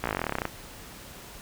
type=slowing click train; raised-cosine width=0.5 ms; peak=-12 dBFS; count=18; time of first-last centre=0.04-0.453 s; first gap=16 ms; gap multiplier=1.05; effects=pink hiss -45 dBFS RMS until 1.41 s